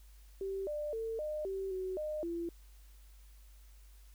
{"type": "tone with pitch steps", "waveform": "sine", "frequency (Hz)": [388.1, 596, 449.7, 608, 386, 373.9, 610, 339.7], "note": ["G4", "D5", "A4", "D#5", "G4", "F#4", "D#5", "F4"], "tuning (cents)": [-17, 25, 38, -40, -27, 18, -34, -48], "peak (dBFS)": -35, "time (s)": [0.41, 2.49], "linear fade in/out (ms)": 2, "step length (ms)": 260, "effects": ["added 50 Hz sine -54 dBFS peak until 4.14 s", "white hiss -67 dBFS RMS until 4.14 s"]}